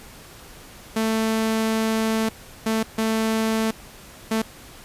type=tone bursts at uneven times; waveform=sawtooth; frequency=221.7 Hz; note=A3; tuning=13 cents sharp; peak=-16 dBFS; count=4; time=0.96-2.29 / 2.66-2.83 / 2.98-3.71 / 4.31-4.42 s; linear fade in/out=5 ms; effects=pink hiss -44 dBFS RMS until 4.84 s + resampled to 32000 Hz